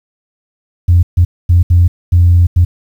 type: tone bursts at uneven times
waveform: sine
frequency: 87.31 Hz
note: F2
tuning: in tune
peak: -3 dBFS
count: 6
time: 0.88-1.03 / 1.17-1.25 / 1.49-1.63 / 1.7-1.88 / 2.12-2.47 / 2.56-2.65 s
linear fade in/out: 10 ms
effects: tanh soft clip ceiling 0 dBFS + 7-bit